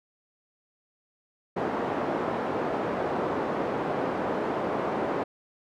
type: band-pass noise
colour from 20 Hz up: pink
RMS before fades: -29 dBFS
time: 1.56-5.24 s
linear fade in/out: 10 ms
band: 290 to 940 Hz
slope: 12 dB/octave
effects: none